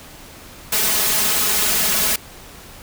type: noise with comb filter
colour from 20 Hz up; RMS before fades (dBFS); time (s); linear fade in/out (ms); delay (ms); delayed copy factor
white; -18; 0.72-2.16; 5; 4.7; +0.95
effects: pink hiss -40 dBFS RMS until 2.82 s